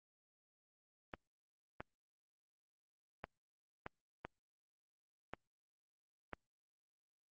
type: clicks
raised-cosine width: 0.5 ms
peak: -28 dBFS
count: 7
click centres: 1.138 / 1.805 / 3.241 / 3.864 / 4.25 / 5.336 / 6.333 s
effects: Opus 24 kbps